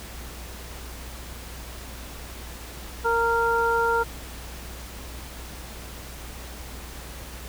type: harmonic tone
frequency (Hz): 463.2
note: A#4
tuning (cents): -11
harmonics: 1 / 2 / 3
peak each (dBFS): -24 / -24 / -24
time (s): 3.04-4.04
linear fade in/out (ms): 20
effects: added 60 Hz sine -39 dBFS peak until 7.48 s + pink hiss -41 dBFS RMS until 7.48 s